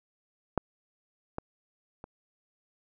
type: clicks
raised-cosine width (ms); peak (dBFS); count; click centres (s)
1; -11 / -19 / -28; 3; 0.577 / 1.384 / 2.041
effects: none